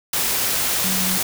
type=tone in noise; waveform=sine; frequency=185.8 Hz; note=F#3; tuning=7 cents sharp; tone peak=-25 dBFS; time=0.84-1.18 s; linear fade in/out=5 ms; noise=white; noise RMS=-21 dBFS; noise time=0.13-1.23 s; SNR=-7 dB; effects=none